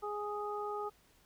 harmonic tone, 415.3 Hz, G#4, in tune, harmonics 1 / 2 / 3, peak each -39 / -41 / -41 dBFS, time 0.02-0.9 s, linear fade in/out 20 ms, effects pink hiss -67 dBFS RMS until 1.25 s

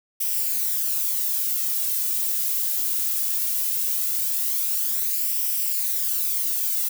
violet noise with flanger, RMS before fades -24 dBFS, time 0.2-6.89 s, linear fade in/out 10 ms, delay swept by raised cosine 0.36 to 2.46 ms, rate 0.19 Hz, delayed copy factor +0.5, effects none

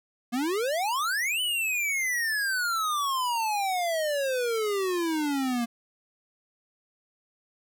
square exponential two-way sweep, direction up then down, 231 to 3029 to 231 Hz, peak -26 dBFS, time 0.32-5.66 s, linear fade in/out 20 ms, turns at 1.41 s, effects none

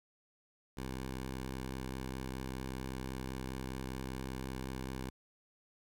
10% pulse tone with vibrato, 65.1 Hz, C2, 8 cents flat, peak -31 dBFS, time 0.77-5.1 s, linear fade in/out 5 ms, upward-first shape sine, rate 4.4 Hz, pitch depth 14 cents each way, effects 12-bit

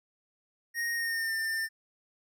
square tone with pitch glide, 1864.7 to 1796 Hz, A#6 to A6, 0 to +35 cents, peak -30 dBFS, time 0.74-1.69 s, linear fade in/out 50 ms, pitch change -65 cents, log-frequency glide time 0.94-1.35 s, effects none

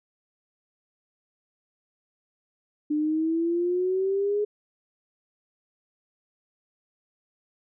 sine exponential sweep, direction up, 296.9 to 420 Hz, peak -22 dBFS, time 2.9-4.45 s, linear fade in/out 10 ms, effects none

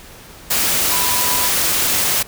sine tone in noise, 987.8 Hz, B5, in tune, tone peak -24 dBFS, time 0.91-1.49 s, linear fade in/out 10 ms, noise white, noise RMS -17 dBFS, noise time 0.5-2.23 s, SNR -10 dB, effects pink hiss -40 dBFS RMS until 2.27 s

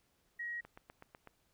sine tone, 1897 Hz, A#6, 30 cents sharp, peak -38 dBFS, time 0.39-0.61 s, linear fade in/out 10 ms
click train, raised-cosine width 0.5 ms, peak -36 dBFS, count 6, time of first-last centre 0.65-1.273 s, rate 8.02 Hz
effects pink hiss -75 dBFS RMS until 1.53 s

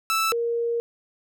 sawtooth / sine tone pair in turn, 1318.5 / 468.3 Hz, E6 / A#4, 0 / +8 cents, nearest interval octave + tritone, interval 1792 cents, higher first, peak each -17 / -22 dBFS, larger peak first, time 0.1-0.32 / 0.32-0.8 s, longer second, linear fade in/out 0 ms, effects none

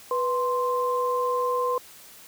sine tone pair together, 492.8 / 1045.2 Hz, B4 / C6, -4 / -2 cents, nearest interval octave + minor second, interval 1302 cents, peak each -25 dBFS, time 0.11-1.78 s, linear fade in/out 2 ms, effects white hiss -48 dBFS RMS until 2.27 s

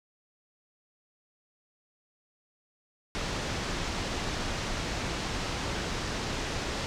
pink low-pass noise, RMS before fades -33 dBFS, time 3.15-6.86 s, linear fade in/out 0 ms, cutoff 6600 Hz, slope 24 dB/octave, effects none

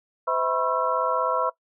sine tone cluster, 511 / 649 / 984 / 1080 / 1338 Hz, C5 / E5 / B5 / C#6 / E6, -41 / -27 / -7 / -45 / +25 cents, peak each -28 dBFS, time 0.27-1.5 s, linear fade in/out 10 ms, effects noise-tail reverb RT60 0.1 s tail -18 dB re dry

